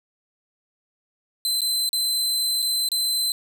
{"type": "tone with dropouts", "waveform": "sawtooth", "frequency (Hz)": 4062, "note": "B7", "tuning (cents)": 48, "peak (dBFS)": -18, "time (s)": [1.45, 3.32], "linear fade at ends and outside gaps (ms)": 1, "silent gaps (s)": [[1.607, 1.617], [1.891, 1.93], [2.621, 2.625], [2.888, 2.917]], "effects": []}